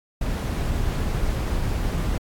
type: noise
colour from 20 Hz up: brown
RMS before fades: -24 dBFS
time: 0.21-2.18 s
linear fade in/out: 5 ms
effects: AAC 64 kbps